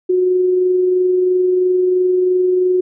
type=tone with amplitude modulation; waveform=sine; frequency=365.7 Hz; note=F#4; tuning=20 cents flat; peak=-10 dBFS; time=0.09-2.81 s; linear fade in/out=10 ms; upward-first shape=sine; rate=23 Hz; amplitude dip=25%; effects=none